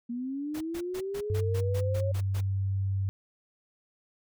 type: linear sweep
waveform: sine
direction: up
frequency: 233.1 to 554.4 Hz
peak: -31 dBFS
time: 0.09-2.12 s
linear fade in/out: 10 ms
type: noise bursts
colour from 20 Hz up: pink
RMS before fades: -43 dBFS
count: 10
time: 0.54-2.41 s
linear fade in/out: 10 ms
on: 70 ms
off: 130 ms
type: tone with pitch glide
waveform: sine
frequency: 98 to 97.15 Hz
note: G2 to G2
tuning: 0 to -15 cents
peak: -26 dBFS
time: 1.3-3.09 s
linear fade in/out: 0 ms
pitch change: -15 cents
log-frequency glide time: 1.54-1.69 s
effects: none